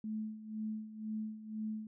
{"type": "tone with tremolo", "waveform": "sine", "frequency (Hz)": 216.6, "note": "A3", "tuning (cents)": -27, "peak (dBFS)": -35, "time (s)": [0.04, 1.87], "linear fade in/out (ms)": 2, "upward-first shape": "sine", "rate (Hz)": 2, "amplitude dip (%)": 75, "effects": []}